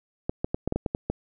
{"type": "clicks", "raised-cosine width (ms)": 2, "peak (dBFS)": -12, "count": 9, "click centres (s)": [0.295, 0.445, 0.545, 0.676, 0.724, 0.76, 0.862, 0.949, 1.1], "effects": []}